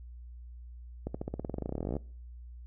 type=accelerating click train; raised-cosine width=2 ms; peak=-21 dBFS; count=26; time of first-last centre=1.07-1.967 s; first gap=75 ms; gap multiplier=0.93; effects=noise-tail reverb RT60 0.5 s tail -24 dB re dry + added 60 Hz sine -44 dBFS peak until 2.66 s